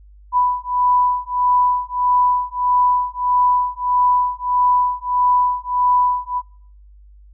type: beating tone pair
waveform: sine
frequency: 990 / 991.6 Hz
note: B5 / B5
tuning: +4 / +7 cents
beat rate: 1.6 Hz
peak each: -17 dBFS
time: 0.32-6.42 s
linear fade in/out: 50 ms
effects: noise-tail reverb RT60 0.6 s tail -26 dB re dry + added 50 Hz sine -42 dBFS peak until 7.33 s